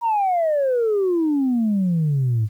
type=exponential sweep; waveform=sine; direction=down; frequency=958 to 103.83 Hz; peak=-15 dBFS; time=0.01-2.49 s; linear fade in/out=50 ms; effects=tanh soft clip ceiling -14 dBFS + 9-bit